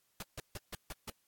pink noise bursts, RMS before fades -42 dBFS, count 6, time 0.2-1.1 s, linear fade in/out 2 ms, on 25 ms, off 150 ms, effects white hiss -75 dBFS RMS until 1.27 s + AAC 64 kbps

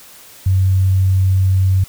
sine tone, 94.6 Hz, F#2, 39 cents sharp, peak -10 dBFS, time 0.46-1.84 s, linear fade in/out 5 ms, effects white hiss -41 dBFS RMS until 1.88 s

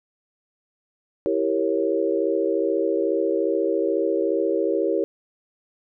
sine chord, E diminished seventh, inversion none, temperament equal with one note detuned, 329.6 / 392 / 466.2 / 549.6 Hz, E4 / G4 / Bb4 / Db5, 0 / 0 / 0 / -15 cents, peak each -25 / -24 / -25 / -26 dBFS, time 1.26-5.04 s, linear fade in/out 0 ms, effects none

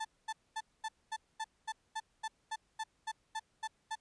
35% pulse tone bursts, 880 Hz, A5, in tune, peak -34 dBFS, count 15, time 0-3.955 s, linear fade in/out 10 ms, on 49 ms, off 230 ms, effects pink hiss -75 dBFS RMS until 4 s + resampled to 22050 Hz

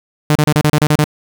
sawtooth tone bursts, 150.6 Hz, D3, 44 cents sharp, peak -5 dBFS, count 9, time 0.3-1.042 s, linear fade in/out 0 ms, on 54 ms, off 32 ms, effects 7-bit

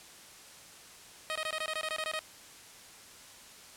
10% pulse tone bursts, 627 Hz, D#5, 13 cents sharp, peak -24 dBFS, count 12, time 1.3-2.191 s, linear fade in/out 0 ms, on 55 ms, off 21 ms, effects white hiss -52 dBFS RMS until 3.76 s + low-pass 10000 Hz 12 dB/octave

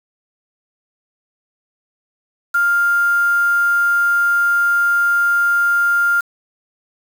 sine tone with quantisation, 1400 Hz, F6, 4 cents sharp, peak -12 dBFS, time 2.54-6.21 s, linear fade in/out 10 ms, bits 5, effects none

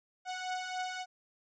sawtooth beating tone pair, 735 / 738.6 Hz, F#5 / F#5, -12 / -3 cents, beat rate 3.6 Hz, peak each -37 / -33 dBFS, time 0.25-1.06 s, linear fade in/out 50 ms, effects resampled to 16000 Hz

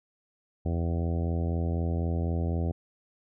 harmonic tone, 84 Hz, E2, 33 cents sharp, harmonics 1 / 2 / 3 / 4 / 5 / 6 / 7 / 8 / 9, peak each -27 / -33 / -37 / -39 / -41 / -43 / -44 / -45 / -46 dBFS, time 0.65-2.72 s, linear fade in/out 10 ms, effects none

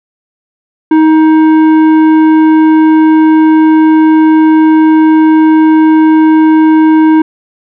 triangle tone with tanh clipping, 314.8 Hz, D#4, 20 cents sharp, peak -4 dBFS, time 0.91-7.22 s, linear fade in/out 5 ms, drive 15 dB, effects none

